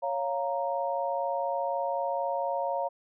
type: chord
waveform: sine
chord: Bb minor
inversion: first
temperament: equal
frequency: 554.4 / 698.5 / 932.3 Hz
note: Db5 / F5 / Bb5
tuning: 0 / 0 / 0 cents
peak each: -31 / -32 / -32 dBFS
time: 0.02-2.89 s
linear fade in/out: 20 ms
effects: none